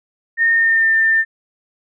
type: tone with pitch glide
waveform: sine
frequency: 1832 to 1795.3 Hz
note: A#6 to A6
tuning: -31 to +34 cents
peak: -11 dBFS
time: 0.37-1.25 s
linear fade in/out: 50 ms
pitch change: -35 cents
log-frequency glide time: 0.54-0.93 s
effects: none